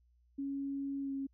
sine tone with pitch glide, 276.9 to 272.8 Hz, C#4 to C#4, -2 to -28 cents, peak -35 dBFS, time 0.38-1.27 s, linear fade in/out 10 ms, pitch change -26 cents, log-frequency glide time 1.01-1.12 s, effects added 60 Hz sine -66 dBFS peak until 1.33 s

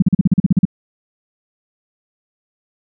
sine tone bursts, 185.5 Hz, F#3, 5 cents sharp, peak -6 dBFS, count 11, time 0-0.653 s, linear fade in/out 5 ms, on 23 ms, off 40 ms, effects none

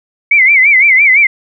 sine tone with vibrato, 2182 Hz, C#7, 28 cents flat, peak -4 dBFS, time 0.31-1.27 s, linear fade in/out 5 ms, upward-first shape sine, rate 5.9 Hz, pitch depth 140 cents each way, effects none

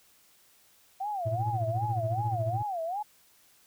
sine tone with vibrato, 740 Hz, F#5, in tune, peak -30 dBFS, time 1-3.03 s, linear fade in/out 10 ms, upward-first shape sine, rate 2.6 Hz, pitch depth 230 cents each way
triangle tone with tremolo, 113.2 Hz, A2, 50 cents sharp, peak -24 dBFS, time 1.25-2.63 s, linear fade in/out 20 ms, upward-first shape sine, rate 14 Hz, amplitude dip 75%
effects white hiss -62 dBFS RMS until 3.66 s

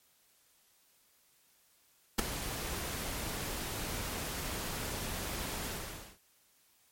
pink noise with ADSR envelope, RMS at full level -25 dBFS, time 2.18-6.18 s, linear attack 12 ms, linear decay 11 ms, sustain -13 dB, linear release 530 ms, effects white hiss -68 dBFS RMS until 6.91 s + MP3 64 kbps

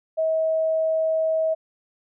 sine tone, 640 Hz, D#5, 49 cents sharp, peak -19 dBFS, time 0.17-1.55 s, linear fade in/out 20 ms, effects none

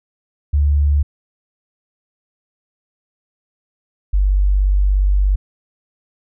sine tone pair in turn, 72.3 / 48.52 Hz, D2 / G1, -27 / -17 cents, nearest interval perfect fifth, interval 690 cents, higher first, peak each -11 dBFS, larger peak neither, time 0.53-1.03 / 4.13-5.36 s, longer second, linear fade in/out 10 ms, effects none

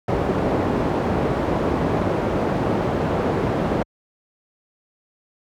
white low-pass noise, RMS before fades -21 dBFS, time 0.08-3.83 s, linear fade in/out 5 ms, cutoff 560 Hz, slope 12 dB/octave, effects high-pass 60 Hz 12 dB/octave

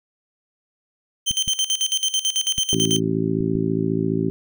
25% pulse tone with tremolo, 3113 Hz, G7, 13 cents flat, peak -14 dBFS, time 1.26-3 s, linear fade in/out 20 ms, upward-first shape square, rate 9.1 Hz, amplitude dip 80%
clicks, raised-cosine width 5 ms, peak -20 dBFS, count 5, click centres 1.31 / 1.478 / 2.583 / 3.406 / 3.553 s
harmonic tone, 54.7 Hz, A1, 9 cents flat, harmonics 2 / 3 / 4 / 5 / 6 / 7, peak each -29 / -24 / -28 / -25 / -28 / -25 dBFS, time 2.73-4.3 s, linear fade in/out 0 ms
effects none

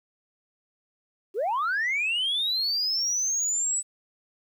sine linear sweep, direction up, 348.6 to 7990 Hz, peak -22 dBFS, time 1.34-3.83 s, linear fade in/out 50 ms, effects tanh soft clip ceiling -21 dBFS + 10-bit

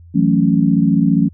sine chord, F# minor seventh, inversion third, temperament equal, 164.81 / 185 / 220 / 277.2 Hz, E3 / F#3 / A3 / C#4, 0 / 0 / 0 / 0 cents, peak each -16 dBFS, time 0.14-1.29 s, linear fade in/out 20 ms, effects added 85 Hz sine -38 dBFS peak until 1.33 s

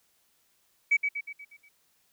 sine tone with echo, 2278 Hz, C#7, 47 cents sharp, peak -18 dBFS, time 0.91-0.97 s, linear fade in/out 10 ms, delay 120 ms, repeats 6, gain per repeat -6 dB, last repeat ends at 1.69 s, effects tanh soft clip ceiling -14 dBFS + white hiss -69 dBFS RMS until 2.12 s

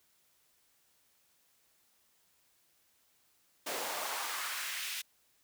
pink noise with high-pass filter sweep, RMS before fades -38 dBFS, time 3.66-5.02 s, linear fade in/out 10 ms, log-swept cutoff 450 to 2800 Hz, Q 1.5, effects white hiss -71 dBFS RMS until 5.43 s

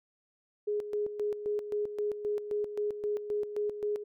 sine tone with tremolo, 416.7 Hz, G#4, 6 cents sharp, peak -28 dBFS, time 0.67-4.04 s, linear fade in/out 10 ms, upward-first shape square, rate 3.8 Hz, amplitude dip 65%, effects none

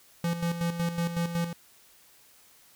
square tone with tremolo, 170.1 Hz, F3, 45 cents flat, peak -26 dBFS, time 0.24-1.53 s, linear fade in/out 2 ms, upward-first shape square, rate 5.4 Hz, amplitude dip 60%, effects white hiss -58 dBFS RMS until 2.75 s

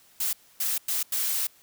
blue noise bursts at uneven times, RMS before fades -27 dBFS, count 4, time 0.2-0.33 / 0.6-0.78 / 0.88-1.03 / 1.12-1.47 s, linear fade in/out 5 ms, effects white hiss -58 dBFS RMS until 1.62 s

